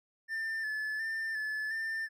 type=tone with vibrato; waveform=triangle; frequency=1760 Hz; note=A6; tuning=in tune; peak=-31 dBFS; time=0.28-2.09 s; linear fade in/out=50 ms; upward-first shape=square; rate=1.4 Hz; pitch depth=31 cents each way; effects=none